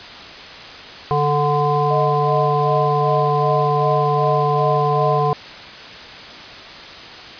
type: harmonic tone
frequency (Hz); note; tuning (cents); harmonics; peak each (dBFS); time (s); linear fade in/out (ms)
146.83; D3; 0; 1 / 3 / 5 / 7; -20 / -20 / -20 / -20; 1.11-5.33; 0
type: tone with tremolo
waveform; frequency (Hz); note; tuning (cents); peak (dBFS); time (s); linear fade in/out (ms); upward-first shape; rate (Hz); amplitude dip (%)
sine; 622.3; D#5; 0; -19; 1.9-5.2; 10; sine; 2.6; 95
effects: white hiss -35 dBFS RMS until 7.39 s + resampled to 11025 Hz